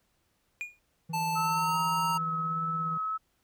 triangle tone with exponential decay, 2435 Hz, D#7, 38 cents flat, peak -28 dBFS, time 0.61-0.79 s, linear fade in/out 0 ms, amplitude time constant 38 ms
triangle tone with tremolo, 162.8 Hz, E3, 21 cents flat, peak -32 dBFS, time 1.09-2.98 s, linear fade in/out 10 ms, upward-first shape sine, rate 17 Hz, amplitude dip 35%
square tone with pitch glide, 880 to 931.3 Hz, A5 to A#5, 0 to -2 cents, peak -29 dBFS, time 1.13-2.18 s, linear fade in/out 10 ms, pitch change +98 cents, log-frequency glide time 1.36-1.79 s
sine tone with vibrato, 1293 Hz, E6, 34 cents flat, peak -29 dBFS, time 1.35-3.18 s, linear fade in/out 20 ms, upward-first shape sine, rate 1.7 Hz, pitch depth 16 cents each way
effects pink hiss -73 dBFS RMS until 3.43 s

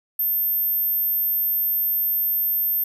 sine tone, 13310 Hz, G#9, 3 cents sharp, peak -19 dBFS, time 0.19-2.84 s, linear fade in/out 5 ms, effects none

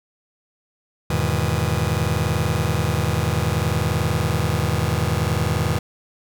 sawtooth chord, E major seventh, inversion none, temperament just, 82.41 / 103.01 / 123.61 / 154.51 Hz, E2 / G#2 / B2 / D#3, 0 / -14 / +2 / -12 cents, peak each -20 dBFS, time 1.1-5.79 s, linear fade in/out 5 ms, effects none

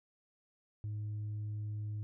sine tone with tanh clipping, 105.5 Hz, G#2, 28 cents sharp, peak -37 dBFS, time 0.84-2.03 s, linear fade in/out 0 ms, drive 1 dB, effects none

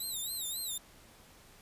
5% pulse tone with vibrato, 3856 Hz, B7, 42 cents flat, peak -28 dBFS, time 0-0.78 s, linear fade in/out 5 ms, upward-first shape sine, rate 3.7 Hz, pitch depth 140 cents each way, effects pink hiss -58 dBFS RMS until 1.61 s + resampled to 32000 Hz

